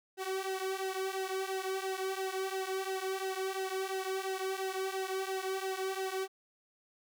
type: tone with flanger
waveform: sawtooth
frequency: 381.2 Hz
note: G4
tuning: 48 cents flat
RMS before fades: -36 dBFS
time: 0.17-6.28 s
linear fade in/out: 50 ms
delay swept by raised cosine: 1.7 to 3.8 ms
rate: 2.9 Hz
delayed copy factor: -0.8
effects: none